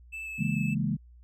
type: tone with vibrato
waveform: triangle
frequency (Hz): 2621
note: E7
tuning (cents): -11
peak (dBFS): -34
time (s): 0.12-0.75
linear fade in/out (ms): 20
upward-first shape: square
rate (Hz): 3.5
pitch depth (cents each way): 9
type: chord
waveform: sine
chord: A# half-diminished seventh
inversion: first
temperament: equal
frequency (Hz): 138.59 / 164.81 / 207.7 / 233.1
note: C#3 / E3 / G#3 / A#3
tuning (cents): 0 / 0 / 0 / 0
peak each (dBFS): -31 / -31 / -30 / -34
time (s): 0.38-0.97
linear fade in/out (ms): 20
effects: added 60 Hz sine -50 dBFS peak until 1.23 s